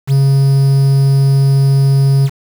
triangle tone with quantisation, 137 Hz, C#3, 20 cents flat, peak -5 dBFS, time 0.07-2.3 s, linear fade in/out 50 ms, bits 5, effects none

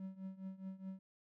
triangle tone with tremolo, 190.3 Hz, F#3, 49 cents sharp, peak -39 dBFS, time 0-0.99 s, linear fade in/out 2 ms, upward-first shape triangle, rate 4.8 Hz, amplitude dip 90%, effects none

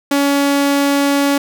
sawtooth tone, 281.8 Hz, C#4, 29 cents sharp, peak -8 dBFS, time 0.11-1.38 s, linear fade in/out 5 ms, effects none

